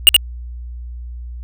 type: tone with echo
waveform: square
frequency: 2845 Hz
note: F7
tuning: 31 cents sharp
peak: -3 dBFS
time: 0.07-0.09 s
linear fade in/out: 0 ms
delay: 74 ms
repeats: 1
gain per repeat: -2 dB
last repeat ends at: 0.164 s
effects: added 60 Hz sine -27 dBFS peak until 1.43 s